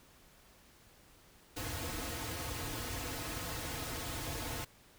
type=noise with comb filter; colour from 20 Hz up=pink; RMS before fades=-40 dBFS; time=1.56-4.65 s; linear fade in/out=10 ms; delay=5.1 ms; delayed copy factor=-0.85; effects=pink hiss -62 dBFS RMS until 4.98 s